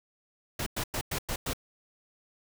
pink noise bursts, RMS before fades -32 dBFS, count 6, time 0.59-1.534 s, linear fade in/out 5 ms, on 74 ms, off 100 ms, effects none

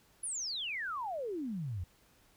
sine exponential sweep, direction down, 10548 to 81.1 Hz, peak -35 dBFS, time 0.23-1.84 s, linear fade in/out 5 ms, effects pink hiss -66 dBFS RMS until 2.36 s

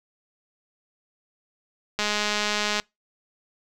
click train, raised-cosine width 0.2 ms, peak -8 dBFS, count 170, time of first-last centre 1.99-2.799 s, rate 209 Hz, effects noise-tail reverb RT60 0.2 s tail -25 dB re dry

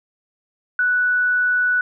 sine tone, 1480 Hz, F#6, in tune, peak -15 dBFS, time 0.79-1.81 s, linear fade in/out 2 ms, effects none

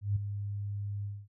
sine tone with ADSR envelope, 101.6 Hz, G#2, 38 cents flat, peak -24 dBFS, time 0.01-1.28 s, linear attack 150 ms, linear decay 9 ms, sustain -9 dB, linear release 240 ms, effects none

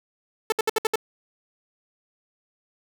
sawtooth tone bursts, 440 Hz, A4, in tune, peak -15 dBFS, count 6, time 0.5-0.957 s, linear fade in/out 2 ms, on 22 ms, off 65 ms, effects none

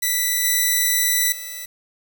5% pulse tone with level steps, 1975.5 Hz, B6, in tune, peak -8 / -6 / -20 dBFS, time 0.02-1.66 s, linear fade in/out 10 ms, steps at 0.44 / 1.32 s, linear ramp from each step 2 ms, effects 7-bit

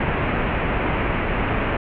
pink low-pass noise, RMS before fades -22 dBFS, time 0-1.77 s, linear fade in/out 5 ms, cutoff 2700 Hz, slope 48 dB/octave, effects none

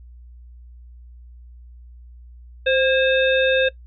harmonic tone with a mistuned harmonic, 523 Hz, C5, 1 cent flat, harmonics 1 / 3 / 5 / 7, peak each -17 / -22 / -24 / -25 dBFS, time 2.66-3.69 s, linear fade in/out 10 ms, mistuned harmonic 3, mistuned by +56 cents, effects noise-tail reverb RT60 0.1 s tail -17 dB re dry + added 60 Hz sine -40 dBFS peak until 3.86 s

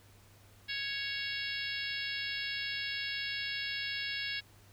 harmonic tone with a mistuned harmonic, 554.4 Hz, C#5, in tune, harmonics 3 / 4 / 5 / 6 / 7 / 8 / 9, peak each -40 / -41 / -42 / -43 / -43 / -44 / -45 dBFS, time 0.68-4.41 s, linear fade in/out 20 ms, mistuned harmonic 9, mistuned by +55 cents, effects added 100 Hz sine -60 dBFS peak until 4.72 s + pink hiss -62 dBFS RMS until 4.72 s

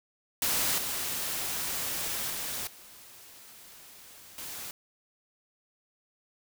white noise with level steps, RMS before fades -28 / -33 / -35 / -51 / -40 dBFS, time 0.42-4.71 s, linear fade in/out 2 ms, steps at 0.78 / 2.3 / 2.67 / 4.38 s, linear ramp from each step 2 ms, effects none

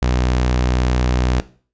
sawtooth tone, 62 Hz, B1, 7 cents sharp, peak -11 dBFS, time 0.02-1.4 s, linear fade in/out 0 ms, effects noise-tail reverb RT60 0.4 s tail -17 dB re dry + resampled to 16000 Hz

